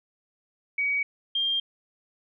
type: tone pair in turn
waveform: sine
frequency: 2261 / 3198 Hz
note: C#7 / G7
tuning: +34 / +34 cents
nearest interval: tritone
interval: 600 cents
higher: second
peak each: -23 dBFS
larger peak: neither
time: 0.78-1.03 / 1.35-1.6 s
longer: neither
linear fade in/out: 5 ms
effects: none